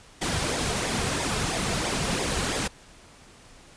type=noise with flanger; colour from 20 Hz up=pink; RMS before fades=-27 dBFS; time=0.21-2.68 s; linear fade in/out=10 ms; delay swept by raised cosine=0.68 to 3.58 ms; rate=3 Hz; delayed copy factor=-0.55; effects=pink hiss -51 dBFS RMS until 3.76 s + resampled to 22050 Hz